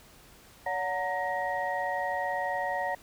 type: tone cluster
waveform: sine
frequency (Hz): 568 / 732 / 920 / 1888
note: C#5 / F#5 / A#5 / A#6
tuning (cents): +42 / -19 / -23 / +22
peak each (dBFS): -34 / -32 / -34 / -34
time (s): 0.66-2.95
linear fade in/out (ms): 5
effects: tanh soft clip ceiling -18 dBFS + pink hiss -55 dBFS RMS until 3.02 s